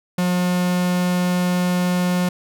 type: tone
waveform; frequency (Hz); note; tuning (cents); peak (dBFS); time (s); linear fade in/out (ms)
45% pulse; 179.3; F3; +46; -17; 0.18-2.29; 5
effects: none